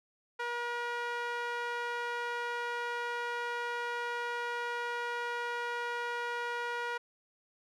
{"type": "tone with band-pass filter", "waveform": "sawtooth", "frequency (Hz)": 478.3, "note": "A#4", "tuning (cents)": 44, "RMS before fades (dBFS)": -36, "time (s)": [0.39, 6.98], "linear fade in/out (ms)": 10, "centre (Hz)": 1400, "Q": 1.3, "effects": []}